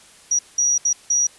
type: tone bursts at uneven times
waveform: sine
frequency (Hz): 5780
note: F#8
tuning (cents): -41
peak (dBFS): -15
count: 4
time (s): 0.31-0.39 / 0.58-0.78 / 0.85-0.93 / 1.1-1.27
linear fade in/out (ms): 5
effects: white hiss -48 dBFS RMS until 1.38 s + resampled to 24000 Hz